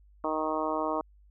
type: harmonic tone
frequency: 156.1 Hz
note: D#3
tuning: 6 cents sharp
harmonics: 2 / 3 / 4 / 5 / 6 / 7 / 8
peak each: -34 / -36 / -33 / -37 / -35 / -34 / -40 dBFS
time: 0.24-1.01 s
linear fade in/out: 2 ms
effects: added 50 Hz sine -55 dBFS peak until 1.3 s